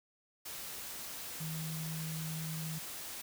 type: tone in noise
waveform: sine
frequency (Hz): 159.3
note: D#3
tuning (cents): +41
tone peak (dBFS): -38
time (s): 1.4-2.79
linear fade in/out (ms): 10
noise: white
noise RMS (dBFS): -44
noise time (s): 0.45-3.22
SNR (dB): +3
effects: none